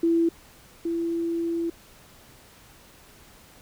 sine tone pair in turn, 333.7 / 335.6 Hz, E4 / E4, +21 / +31 cents, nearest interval unison, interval 10 cents, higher second, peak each -18 / -24 dBFS, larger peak first, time 0.03-0.29 / 0.85-1.7 s, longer second, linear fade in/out 5 ms, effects pink hiss -52 dBFS RMS until 3.61 s

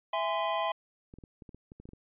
square chord, E augmented, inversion none, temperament just, 659.3 / 824.1 / 1030.1 Hz, E5 / G#5 / B#5, 0 / -14 / -27 cents, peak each -33 / -35 / -33 dBFS, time 0.13-0.72 s, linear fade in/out 5 ms
clicks, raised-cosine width 3 ms, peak -35 dBFS, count 11, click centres 1.139 / 1.186 / 1.238 / 1.422 / 1.492 / 1.546 / 1.719 / 1.8 / 1.855 / 1.89 / 1.934 s
effects resampled to 8000 Hz

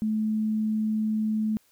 sine tone, 216.5 Hz, A3, 28 cents flat, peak -23 dBFS, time 0.02-1.57 s, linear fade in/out 0 ms, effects white hiss -64 dBFS RMS until 1.71 s

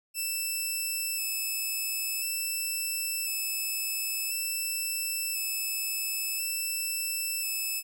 5% pulse tone with vibrato, 2629 Hz, E7, 5 cents flat, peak -21 dBFS, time 0.14-7.83 s, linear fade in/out 50 ms, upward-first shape square, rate 0.48 Hz, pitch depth 17 cents each way, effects none

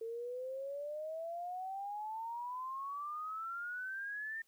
sine exponential sweep, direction up, 447.9 to 1818 Hz, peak -39 dBFS, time 0.01-4.42 s, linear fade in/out 5 ms, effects white hiss -74 dBFS RMS until 4.47 s

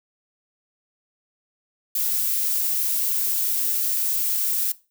violet noise, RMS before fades -23 dBFS, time 1.95-4.72 s, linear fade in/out 5 ms, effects noise-tail reverb RT60 0.3 s tail -19 dB re dry

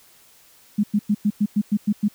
sine tone bursts, 207.7 Hz, G#3, in tune, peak -15 dBFS, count 9, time 0.78-2.084 s, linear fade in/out 10 ms, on 56 ms, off 100 ms, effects white hiss -53 dBFS RMS until 2.14 s

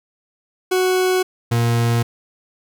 40% pulse tone pair in turn, 370 / 117.49 Hz, F#4 / A#2, 0 / +14 cents, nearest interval octave + minor sixth, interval 1986 cents, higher first, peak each -14 dBFS, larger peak neither, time 0.71-1.23 / 1.51-2.03 s, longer neither, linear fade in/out 10 ms, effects none

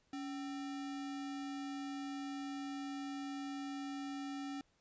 sine tone with sample-and-hold, 280 Hz, C#4, 18 cents sharp, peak -40 dBFS, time 0.13-4.61 s, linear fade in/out 2 ms, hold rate 1050 Hz, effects pink hiss -75 dBFS RMS until 4.8 s + resampled to 16000 Hz

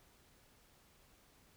silence, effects pink hiss -67 dBFS RMS until 1.56 s

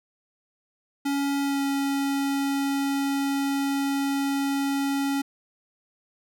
square tone with pitch glide, 280 to 277.4 Hz, C#4 to C#4, +18 to +1 cents, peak -24 dBFS, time 1.05-5.22 s, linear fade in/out 10 ms, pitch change -17 cents, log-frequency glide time 1.42-1.62 s, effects none

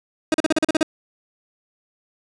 30% pulse tone bursts, 314.5 Hz, D#4, 19 cents sharp, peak -12 dBFS, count 9, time 0.32-0.83 s, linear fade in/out 2 ms, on 22 ms, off 39 ms, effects resampled to 22050 Hz + 8-bit

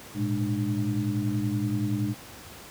sine tone cluster, 108.9 / 119.5 / 206.9 / 300.4 Hz, A2 / A#2 / G#3 / D4, -17 / +43 / -6 / +39 cents, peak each -30 dBFS, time 0.14-2.15 s, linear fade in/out 50 ms, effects pink hiss -45 dBFS RMS until 2.7 s + high-pass 60 Hz 12 dB/octave

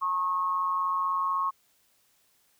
sine tone with amplitude modulation, 1089 Hz, C#6, 31 cents flat, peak -22 dBFS, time 0.01-1.51 s, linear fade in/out 20 ms, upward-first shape sine, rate 176 Hz, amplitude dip 60%, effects white hiss -67 dBFS RMS until 2.59 s

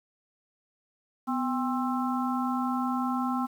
harmonic tone with a mistuned harmonic, 265.1 Hz, C4, 23 cents sharp, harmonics 1 / 3 / 4 / 5, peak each -28 / -33 / -34 / -35 dBFS, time 1.27-3.47 s, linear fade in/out 20 ms, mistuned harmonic 1, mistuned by -100 cents, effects 9-bit

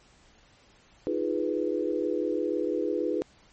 sine chord, F half-diminished seventh, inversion third, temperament equal, 311.1 / 349.2 / 415.3 / 493.9 Hz, Eb4 / F4 / Ab4 / Cb5, 0 / 0 / 0 / 0 cents, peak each -31 dBFS, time 1.07-3.22 s, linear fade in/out 0 ms, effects pink hiss -59 dBFS RMS until 3.52 s + MP3 32 kbps

